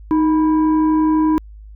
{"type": "tone pair together", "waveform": "sine", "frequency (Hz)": [311.1, 985.2], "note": ["D#4", "B5"], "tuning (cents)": [0, -5], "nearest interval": "octave + minor sixth", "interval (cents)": 1995, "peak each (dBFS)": [-11, -20], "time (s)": [0.11, 1.38], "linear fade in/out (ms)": 0, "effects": ["tanh soft clip ceiling -8 dBFS", "added 52 Hz sine -35 dBFS peak until 1.75 s"]}